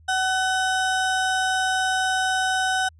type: ring-modulated tone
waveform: square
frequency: 1129 Hz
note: C#6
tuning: 31 cents sharp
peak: -18 dBFS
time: 0.08-2.89 s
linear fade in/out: 10 ms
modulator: 375 Hz
effects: added 80 Hz sine -49 dBFS peak until 2.99 s + resampled to 24000 Hz